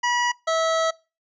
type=tone pair in turn; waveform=25% pulse; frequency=969 / 649.9 Hz; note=B5 / E5; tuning=-33 / -25 cents; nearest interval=perfect fifth; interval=692 cents; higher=first; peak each=-16 dBFS; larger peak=neither; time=0.03-0.32 / 0.47-0.91 s; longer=second; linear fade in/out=10 ms; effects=noise-tail reverb RT60 0.3 s tail -24 dB re dry + resampled to 16000 Hz